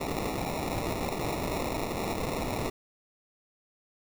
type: noise with sample-and-hold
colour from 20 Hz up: violet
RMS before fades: -32 dBFS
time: 0-2.7 s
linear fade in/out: 10 ms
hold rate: 1575 Hz
effects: none